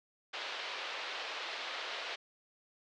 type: band-pass noise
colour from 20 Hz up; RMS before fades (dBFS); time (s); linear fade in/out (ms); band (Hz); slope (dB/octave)
white; -41; 0.33-2.16; 10; 430 to 4000; 24
effects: low-pass 7000 Hz 12 dB/octave